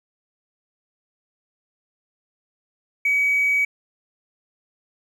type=tone with hard clipping; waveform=sine; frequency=2270 Hz; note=C#7; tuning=41 cents sharp; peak=-17 dBFS; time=3.05-3.65 s; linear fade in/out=5 ms; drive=1 dB; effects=none